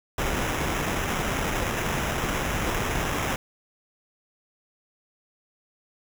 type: noise with sample-and-hold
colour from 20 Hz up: pink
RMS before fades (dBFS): -27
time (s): 0.18-3.36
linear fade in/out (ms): 2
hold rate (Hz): 4410
effects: none

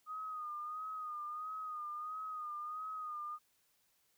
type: tone with vibrato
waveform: sine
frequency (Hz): 1237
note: D#6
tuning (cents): -10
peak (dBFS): -40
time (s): 0.06-3.39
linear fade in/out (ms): 50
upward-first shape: sine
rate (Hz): 1.5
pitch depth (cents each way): 53
effects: white hiss -75 dBFS RMS until 4.17 s

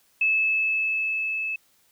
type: tone with level ramp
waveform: sine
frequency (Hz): 2608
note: E7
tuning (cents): -19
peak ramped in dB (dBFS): -18 to -26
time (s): 0.21-1.56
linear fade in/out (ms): 5
effects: white hiss -63 dBFS RMS until 1.91 s

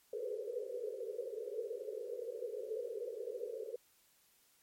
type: band-pass noise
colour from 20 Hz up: pink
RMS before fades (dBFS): -42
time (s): 0.13-3.76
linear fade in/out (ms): 5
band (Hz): 410 to 520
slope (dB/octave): 96
effects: white hiss -70 dBFS RMS until 4.62 s + MP3 64 kbps

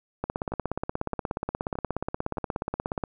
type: two click trains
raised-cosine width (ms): 1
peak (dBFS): -14 / -22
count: 48 / 4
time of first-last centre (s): 0.24-3.038 / 0.52-2.372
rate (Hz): 16.8 / 1.62
effects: none

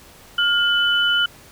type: tone pair together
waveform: sine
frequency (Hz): 1414.9 / 2998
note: F6 / F#7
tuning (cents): +22 / +22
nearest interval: octave + minor second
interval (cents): 1300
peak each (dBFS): -18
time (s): 0.38-1.26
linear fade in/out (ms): 5
effects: pink hiss -46 dBFS RMS until 1.51 s

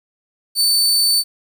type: tone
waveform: sawtooth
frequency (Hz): 4528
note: C#8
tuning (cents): +36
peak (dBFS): -10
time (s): 0.55-1.24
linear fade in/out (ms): 50
effects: 8-bit

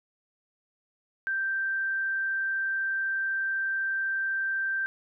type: tone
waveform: sine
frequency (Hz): 1568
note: G6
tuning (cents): 0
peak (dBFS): -26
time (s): 1.27-4.86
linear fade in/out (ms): 0
effects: none

